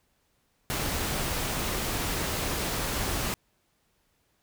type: noise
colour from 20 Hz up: pink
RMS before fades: -30 dBFS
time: 0.7-3.34 s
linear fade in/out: 0 ms
effects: pink hiss -71 dBFS RMS until 4.42 s